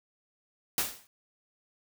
white noise with exponential decay, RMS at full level -25 dBFS, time 0.78-1.07 s, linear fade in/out 1 ms, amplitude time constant 62 ms, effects none

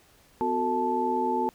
sine tone cluster, 252.2 / 368 / 450.2 / 875 Hz, B3 / F#4 / A4 / A5, +36 / -9 / +40 / -10 cents, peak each -31 / -30 / -32 / -26 dBFS, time 0.41-1.49 s, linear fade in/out 0 ms, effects pink hiss -59 dBFS RMS until 1.54 s

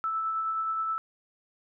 sine tone with tremolo, 1316 Hz, E6, 3 cents flat, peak -26 dBFS, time 0.04-0.98 s, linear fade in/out 0 ms, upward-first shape sine, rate 9.5 Hz, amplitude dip 25%, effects none

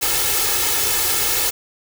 white noise with comb filter, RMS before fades -19 dBFS, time 0.01-1.51 s, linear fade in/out 20 ms, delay 2.3 ms, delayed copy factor +0.85, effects none

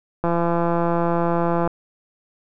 click train, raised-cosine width 1 ms, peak -8 dBFS, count 245, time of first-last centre 0.24-1.675 s, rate 170 Hz, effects none

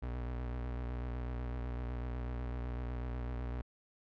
35% pulse tone with vibrato, 61.1 Hz, B1, 18 cents flat, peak -35 dBFS, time 0.02-3.62 s, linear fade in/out 10 ms, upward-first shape square, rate 8 Hz, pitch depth 34 cents each way, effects low-pass 2000 Hz 12 dB/octave

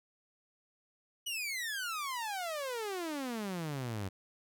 sawtooth exponential sweep, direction down, 2981 to 92.5 Hz, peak -32 dBFS, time 1.26-4.09 s, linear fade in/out 10 ms, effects none

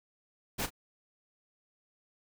pink noise with echo, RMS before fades -33 dBFS, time 0.58-0.67 s, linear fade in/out 20 ms, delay 35 ms, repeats 1, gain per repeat -13 dB, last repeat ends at 0.705 s, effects none

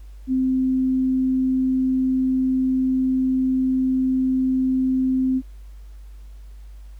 sine tone, 260 Hz, C4, 11 cents flat, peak -17 dBFS, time 0.27-5.42 s, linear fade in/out 50 ms, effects added 50 Hz sine -37 dBFS peak until 6.99 s + pink hiss -60 dBFS RMS until 6.99 s

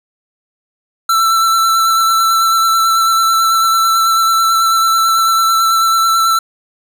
square tone with vibrato, 1336 Hz, E6, 23 cents sharp, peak -10 dBFS, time 1.09-6.39 s, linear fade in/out 5 ms, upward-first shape sine, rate 9.1 Hz, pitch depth 16 cents each way, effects none

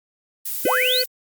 violet noise, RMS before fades -27 dBFS, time 0.45-1.06 s, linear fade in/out 10 ms
harmonic tone, 505 Hz, B4, 39 cents sharp, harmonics 1 / 3 / 4 / 5 / 6, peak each -23 / -32 / -34 / -34 / -35 dBFS, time 0.65-1.04 s, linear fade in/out 5 ms
sine linear sweep, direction up, 233.3 to 4580 Hz, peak -18 dBFS, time 0.65-1.02 s, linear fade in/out 2 ms
effects Opus 48 kbps

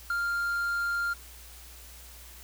triangle tone with ADSR envelope, 1396.9 Hz, F6, in tune, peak -22 dBFS, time 0.1-1.14 s, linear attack 4 ms, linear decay 9 ms, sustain -3 dB, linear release 15 ms, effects added 60 Hz sine -49 dBFS peak until 2.43 s + white hiss -50 dBFS RMS until 2.43 s

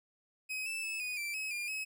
40% pulse tone with pitch steps, 2532 / 2639 / 2609 / 2479 / 2343 / 2560 / 2407 / 2562 Hz, D#7 / E7 / E7 / D#7 / D7 / D#7 / D7 / E7, +30 / +1 / -18 / -7 / -5 / +49 / +42 / -50 cents, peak -35 dBFS, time 0.49-1.85 s, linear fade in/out 20 ms, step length 170 ms, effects none

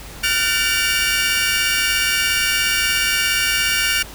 sawtooth tone cluster, 1410 / 1510 / 1792 / 2307 / 2803 Hz, F6 / F#6 / A6 / D7 / F7, +16 / +35 / +31 / -31 / +6 cents, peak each -22 / -20 / -22 / -18 / -18 dBFS, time 0.23-4.03 s, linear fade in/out 10 ms, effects added 50 Hz sine -37 dBFS peak until 4.14 s + pink hiss -37 dBFS RMS until 4.14 s

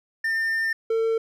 triangle tone pair in turn, 1803 / 450.8 Hz, A6 / A4, +42 / +42 cents, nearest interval 2 octaves, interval 2400 cents, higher first, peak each -20 / -18 dBFS, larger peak second, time 0.24-0.73 / 0.9-1.18 s, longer first, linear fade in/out 5 ms, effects none

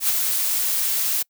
blue noise with ADSR envelope, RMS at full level -17 dBFS, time 0-1.23 s, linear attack 92 ms, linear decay 15 ms, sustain -5 dB, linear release 12 ms, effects noise-tail reverb RT60 0.1 s tail -26 dB re dry

